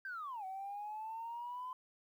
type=linear two-way sweep; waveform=sine; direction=down then up; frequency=1597 to 750 to 1023 Hz; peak=-40 dBFS; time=0.05-1.73 s; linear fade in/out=2 ms; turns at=0.45 s; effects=tanh soft clip ceiling -37 dBFS + 12-bit